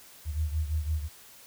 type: beating tone pair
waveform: sine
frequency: 76 / 81.9 Hz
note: D#2 / E2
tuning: -40 / -11 cents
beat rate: 5.9 Hz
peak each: -28 / -33 dBFS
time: 0.25-1.09 s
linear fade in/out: 50 ms
effects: white hiss -52 dBFS RMS until 1.46 s